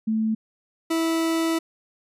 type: tone pair in turn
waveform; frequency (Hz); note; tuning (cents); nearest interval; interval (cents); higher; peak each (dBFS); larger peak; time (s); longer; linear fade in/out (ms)
sine / 40% pulse; 220 / 327.4; A3 / E4; 0 / -12; perfect fifth; 688; second; -20; neither; 0.07-0.35 / 0.9-1.59; second; 10
effects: resampled to 32000 Hz